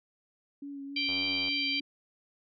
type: tone with vibrato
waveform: sine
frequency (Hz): 280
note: C#4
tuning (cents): +18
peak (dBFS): -38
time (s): 0.62-1.81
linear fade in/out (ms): 5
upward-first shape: sine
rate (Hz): 3.5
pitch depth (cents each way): 23
type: harmonic tone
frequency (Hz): 784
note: G5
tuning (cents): 0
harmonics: 3 / 4 / 5 / 6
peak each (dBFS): -32 / -33 / -40 / -34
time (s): 0.96-1.8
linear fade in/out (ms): 5
type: click train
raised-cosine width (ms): 1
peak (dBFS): -31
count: 37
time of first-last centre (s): 1.09-1.484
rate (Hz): 91.4
effects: none